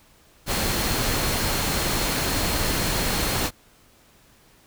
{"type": "tone in noise", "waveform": "sine", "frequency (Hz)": 4254, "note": "C8", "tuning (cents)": 28, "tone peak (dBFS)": -35, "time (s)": [0.46, 3.51], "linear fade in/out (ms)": 50, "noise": "pink", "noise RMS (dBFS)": -24, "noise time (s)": [0.46, 3.51], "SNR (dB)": -14, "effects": ["pink hiss -56 dBFS RMS until 4.66 s"]}